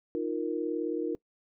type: chord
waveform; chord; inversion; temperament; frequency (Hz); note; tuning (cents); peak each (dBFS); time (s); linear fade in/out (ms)
sine; Eb suspended second; none; just; 311.1 / 350 / 466.7; Eb4 / F4 / Bb4; 0 / +4 / +2; -33; 0.15-1.15; 0
effects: noise-tail reverb RT60 0.1 s tail -22 dB re dry